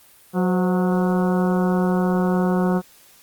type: harmonic tone with a mistuned harmonic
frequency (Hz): 183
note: F#3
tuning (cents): -19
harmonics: 1 / 2 / 3 / 4 / 5 / 6 / 7 / 8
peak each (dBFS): -18 / -24 / -28 / -30 / -32 / -34 / -35 / -36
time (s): 0.33-2.82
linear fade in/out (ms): 50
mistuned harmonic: 3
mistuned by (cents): -71
effects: white hiss -51 dBFS RMS until 3.22 s + Opus 32 kbps